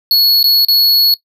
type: tone with dropouts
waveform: square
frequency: 4366 Hz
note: C#8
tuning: 27 cents flat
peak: -8 dBFS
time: 0.11-1.14 s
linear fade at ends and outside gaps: 1 ms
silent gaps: 0.429-0.441 / 0.649-0.684 s
effects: noise-tail reverb RT60 0.1 s tail -19 dB re dry